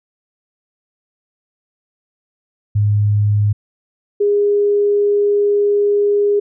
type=tone pair in turn; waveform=sine; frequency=103.9 / 409.4 Hz; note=G#2 / G#4; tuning=+1 / -25 cents; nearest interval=2 octaves; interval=2374 cents; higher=second; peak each=-11 dBFS; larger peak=neither; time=2.75-3.53 / 4.2-6.4 s; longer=second; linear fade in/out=10 ms; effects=none